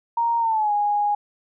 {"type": "tone with pitch glide", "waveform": "sine", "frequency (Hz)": [932.3, 825.8], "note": ["A#5", "G#5"], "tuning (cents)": [0, -10], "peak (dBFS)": -18, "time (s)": [0.17, 1.15], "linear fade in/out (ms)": 5, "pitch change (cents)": -210, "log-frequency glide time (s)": [0.39, 0.72], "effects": []}